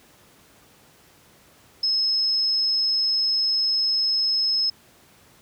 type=tone; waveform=sine; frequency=5180 Hz; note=E8; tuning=31 cents flat; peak=-19 dBFS; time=1.83-4.7 s; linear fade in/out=5 ms; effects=pink hiss -54 dBFS RMS until 5.41 s + high-pass 80 Hz 12 dB/octave